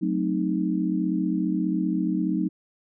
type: chord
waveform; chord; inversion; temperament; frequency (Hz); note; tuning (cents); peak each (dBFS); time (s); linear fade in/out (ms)
sine; F# diminished seventh; none; equal; 185 / 220 / 261.6 / 311.1; F#3 / A3 / C4 / Eb4; 0 / 0 / 0 / 0; -26 / -30 / -30 / -26; 0.01-2.49; 20
effects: none